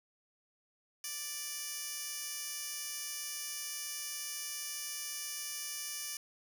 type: tone with high-pass filter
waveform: 15% pulse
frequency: 587.3 Hz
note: D5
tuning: in tune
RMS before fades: -41 dBFS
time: 1.04-6.17 s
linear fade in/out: 2 ms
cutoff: 4900 Hz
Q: 0.83
effects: none